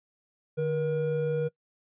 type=tone pair together; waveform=triangle; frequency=150.43 / 477.6 Hz; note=D3 / A#4; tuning=+42 / +42 cents; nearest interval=octave + minor sixth; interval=2000 cents; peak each=-28 / -25 dBFS; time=0.57-1.49 s; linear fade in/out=20 ms; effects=noise-tail reverb RT60 0.1 s tail -23 dB re dry + resampled to 8000 Hz